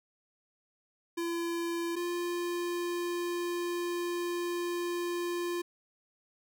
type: tone pair in turn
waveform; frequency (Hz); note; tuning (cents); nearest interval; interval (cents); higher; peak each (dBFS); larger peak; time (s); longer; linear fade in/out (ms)
square; 339.4 / 348.7; F4 / F4; -49 / -3; unison; 46; second; -32 / -32; neither; 1.17-1.96 / 1.96-5.62; second; 10
effects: none